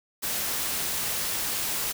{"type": "noise", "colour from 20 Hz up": "white", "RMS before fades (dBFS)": -29, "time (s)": [0.22, 1.93], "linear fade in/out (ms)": 20, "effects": []}